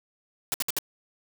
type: noise bursts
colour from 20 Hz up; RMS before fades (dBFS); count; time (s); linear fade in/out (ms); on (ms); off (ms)
white; -27; 4; 0.52-0.787; 0; 21; 61
effects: none